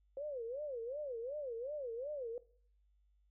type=tone with vibrato; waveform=sine; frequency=523.3 Hz; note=C5; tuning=in tune; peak=-39 dBFS; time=0.17-2.38 s; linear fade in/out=2 ms; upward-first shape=sine; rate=2.7 Hz; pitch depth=250 cents each way; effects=noise-tail reverb RT60 0.5 s tail -18 dB re dry + added 50 Hz sine -69 dBFS peak until 3.3 s